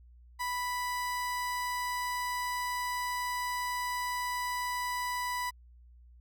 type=tone; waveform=30% pulse; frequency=987.8 Hz; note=B5; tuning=in tune; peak=-29 dBFS; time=0.39-5.51 s; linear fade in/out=20 ms; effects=added 60 Hz sine -53 dBFS peak until 6.2 s